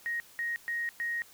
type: tone bursts at uneven times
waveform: sine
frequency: 1875 Hz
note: A#6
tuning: 10 cents sharp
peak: -30 dBFS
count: 4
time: 0.06-0.2 / 0.39-0.56 / 0.68-0.89 / 1-1.22 s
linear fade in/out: 0 ms
effects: white hiss -56 dBFS RMS until 1.33 s